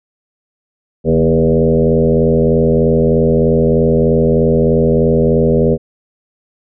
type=tone with frequency modulation; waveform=sine; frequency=319.2 Hz; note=D#4; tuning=44 cents sharp; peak=-8 dBFS; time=1.04-5.78 s; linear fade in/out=50 ms; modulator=83.2 Hz; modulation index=2.7; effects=none